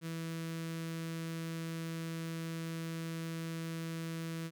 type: tone with notch filter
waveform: sawtooth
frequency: 164.1 Hz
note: E3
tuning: 8 cents flat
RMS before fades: -40 dBFS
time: 0.01-4.51 s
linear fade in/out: 50 ms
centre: 780 Hz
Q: 1.2
effects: none